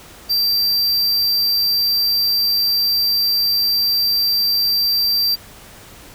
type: tone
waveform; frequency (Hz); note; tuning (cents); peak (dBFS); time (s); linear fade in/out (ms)
square; 4699; D8; 0; -15; 0.29-5.36; 20
effects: pink hiss -41 dBFS RMS until 6.14 s